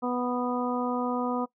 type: harmonic tone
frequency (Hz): 246.9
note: B3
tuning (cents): 0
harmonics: 1 / 2 / 3 / 4 / 5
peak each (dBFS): -29 / -32 / -34 / -35 / -36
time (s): 0.02-1.46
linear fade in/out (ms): 20
effects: noise-tail reverb RT60 0.1 s tail -19 dB re dry